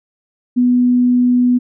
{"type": "tone", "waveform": "sine", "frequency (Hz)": 246.9, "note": "B3", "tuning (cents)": 0, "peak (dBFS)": -9, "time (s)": [0.56, 1.59], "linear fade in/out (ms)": 20, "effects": []}